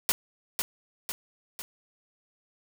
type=noise with echo; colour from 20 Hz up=white; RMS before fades=-24 dBFS; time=0.09-0.12 s; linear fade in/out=0 ms; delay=500 ms; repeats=3; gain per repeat=-5 dB; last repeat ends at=1.62 s; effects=none